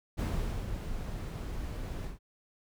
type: noise with ADSR envelope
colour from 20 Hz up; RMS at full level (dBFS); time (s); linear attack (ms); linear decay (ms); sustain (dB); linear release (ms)
brown; -30; 0.17-2.19; 27; 460; -7; 140
effects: none